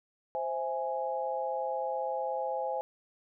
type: chord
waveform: sine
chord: C augmented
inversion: none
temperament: equal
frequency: 523.3 / 659.3 / 830.6 Hz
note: C5 / E5 / G#5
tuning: 0 / 0 / 0 cents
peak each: -34 / -37 / -34 dBFS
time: 0.35-2.81 s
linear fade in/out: 0 ms
effects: none